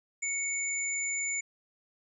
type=tone pair together; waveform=sine; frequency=2220 / 7048 Hz; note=C#7 / A8; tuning=+2 / +2 cents; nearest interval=octave + minor sixth; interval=2000 cents; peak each=-33 / -32 dBFS; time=0.22-1.41 s; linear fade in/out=10 ms; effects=none